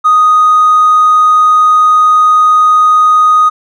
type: tone with hard clipping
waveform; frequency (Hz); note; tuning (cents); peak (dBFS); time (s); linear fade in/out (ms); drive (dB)
sine; 1244.5; D#6; 0; -4; 0.04-3.5; 20; 1
effects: none